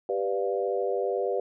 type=chord; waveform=sine; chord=G dominant seventh; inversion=none; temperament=equal; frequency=392 / 493.9 / 587.3 / 698.5 Hz; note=G4 / B4 / D5 / F5; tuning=0 / 0 / 0 / 0 cents; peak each=-29 / -29 / -32 / -34 dBFS; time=0.09-1.4 s; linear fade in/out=2 ms; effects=none